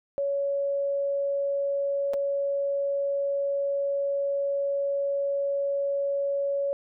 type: tone with dropouts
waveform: sine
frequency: 560 Hz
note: C#5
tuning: 18 cents sharp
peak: -24 dBFS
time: 0.18-6.73 s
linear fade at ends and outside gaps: 0 ms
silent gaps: 2.135-2.14 s
effects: none